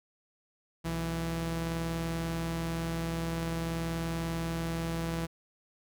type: tone pair together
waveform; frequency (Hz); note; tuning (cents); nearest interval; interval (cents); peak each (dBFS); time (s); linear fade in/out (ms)
sawtooth; 61.99 / 165.5; B1 / E3; +7 / +7; octave + perfect fourth; 1700; -35 / -28; 0.84-5.27; 20
effects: none